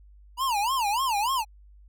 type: tone with vibrato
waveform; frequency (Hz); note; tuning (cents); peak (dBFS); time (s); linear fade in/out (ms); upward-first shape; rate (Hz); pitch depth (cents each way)
square; 932.3; A#5; 0; -24; 0.37-1.45; 50; sine; 3.4; 260
effects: added 50 Hz sine -49 dBFS peak until 1.88 s